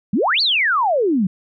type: exponential two-way sweep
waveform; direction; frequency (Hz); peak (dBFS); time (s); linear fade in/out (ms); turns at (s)
sine; up then down; 174.61 to 4699 to 174.61; -14; 0.13-1.27; 5; 0.41
effects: none